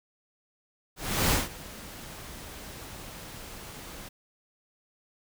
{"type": "noise with ADSR envelope", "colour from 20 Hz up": "pink", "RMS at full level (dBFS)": -23, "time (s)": [0.96, 4.09], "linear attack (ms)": 350, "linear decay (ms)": 170, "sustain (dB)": -20, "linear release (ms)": 11, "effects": []}